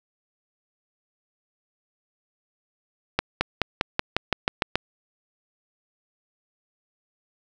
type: accelerating click train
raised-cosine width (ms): 0.3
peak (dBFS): -4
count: 10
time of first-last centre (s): 3.19-4.756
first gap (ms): 220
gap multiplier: 0.94
effects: none